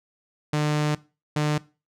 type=tone pair in turn; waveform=sawtooth; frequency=150 / 150 Hz; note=D3 / D3; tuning=+37 / +37 cents; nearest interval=unison; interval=0 cents; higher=neither; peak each=-17 dBFS; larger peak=neither; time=0.53-0.95 / 1.36-1.58 s; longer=first; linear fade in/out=5 ms; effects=noise-tail reverb RT60 0.3 s tail -19 dB re dry + low-pass 8000 Hz 12 dB/octave